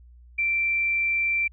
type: tone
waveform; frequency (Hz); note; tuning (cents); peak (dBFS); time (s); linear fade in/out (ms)
sine; 2349; D7; 0; -21; 0.38-1.48; 10
effects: added 60 Hz sine -47 dBFS peak until 1.52 s